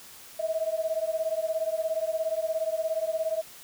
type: beating tone pair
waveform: sine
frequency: 634 / 651 Hz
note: D#5 / E5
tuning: +32 / -22 cents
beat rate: 17 Hz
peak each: -29 dBFS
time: 0.39-3.42 s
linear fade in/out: 10 ms
effects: white hiss -48 dBFS RMS until 3.63 s